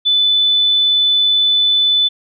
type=tone; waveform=sine; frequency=3499 Hz; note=A7; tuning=10 cents flat; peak=-10 dBFS; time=0.05-2.09 s; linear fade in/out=20 ms; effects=none